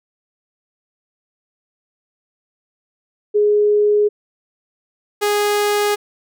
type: tone pair in turn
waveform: sine / sawtooth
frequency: 416.8 / 413.7 Hz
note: G#4 / G#4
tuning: +6 / -7 cents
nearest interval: unison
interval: 13 cents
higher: first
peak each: -11 dBFS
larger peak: neither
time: 3.34-4.09 / 5.21-5.96 s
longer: neither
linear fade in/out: 20 ms
effects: none